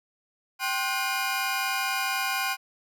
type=tone cluster; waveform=30% pulse; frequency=779 / 1057 / 1454 / 2437 Hz; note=G5 / C6 / F#6 / D#7; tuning=-11 / +17 / -31 / -37 cents; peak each=-29 dBFS; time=0.59-2.57 s; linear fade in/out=50 ms; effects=none